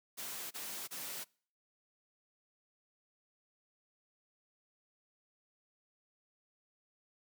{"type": "noise bursts", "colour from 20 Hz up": "white", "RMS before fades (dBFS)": -43, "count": 3, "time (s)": [0.17, 1.246], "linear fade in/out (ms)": 20, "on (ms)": 340, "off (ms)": 28, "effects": ["noise-tail reverb RT60 0.5 s tail -26 dB re dry", "high-pass 150 Hz 12 dB/octave"]}